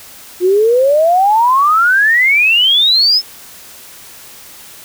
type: exponential sweep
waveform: sine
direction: up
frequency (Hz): 350 to 5300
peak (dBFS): -7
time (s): 0.4-3.22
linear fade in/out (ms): 50
effects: white hiss -36 dBFS RMS until 4.84 s